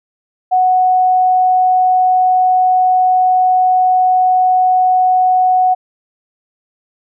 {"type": "tone", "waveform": "sine", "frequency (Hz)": 739, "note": "F#5", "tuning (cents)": -2, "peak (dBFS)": -8, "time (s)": [0.51, 5.75], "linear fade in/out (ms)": 20, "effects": []}